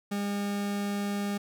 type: tone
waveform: 40% pulse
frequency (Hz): 202.5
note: G#3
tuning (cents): -43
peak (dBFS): -28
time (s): 0.11-1.38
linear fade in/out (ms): 10
effects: none